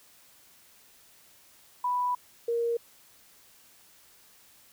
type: tone pair in turn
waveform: sine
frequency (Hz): 987.8 / 468.1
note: B5 / A#4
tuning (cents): 0 / +7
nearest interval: octave + minor second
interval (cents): 1293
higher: first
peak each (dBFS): -25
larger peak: neither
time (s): 1.84-2.15 / 2.48-2.77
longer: first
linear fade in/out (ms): 5
effects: white hiss -58 dBFS RMS until 4.72 s